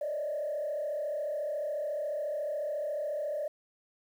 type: tone with frequency modulation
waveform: sine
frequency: 596 Hz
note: D5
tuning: 25 cents sharp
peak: -30 dBFS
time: 0.01-3.48 s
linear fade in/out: 5 ms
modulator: 34.1 Hz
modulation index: 0.99
effects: tanh soft clip ceiling -26 dBFS + 10-bit